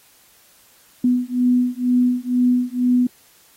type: beating tone pair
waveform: sine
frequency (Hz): 246.9 / 249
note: B3 / B3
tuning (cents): 0 / +14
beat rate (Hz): 2.1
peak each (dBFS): -18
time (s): 1.04-3.07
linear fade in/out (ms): 5
effects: white hiss -53 dBFS RMS until 3.56 s + AAC 48 kbps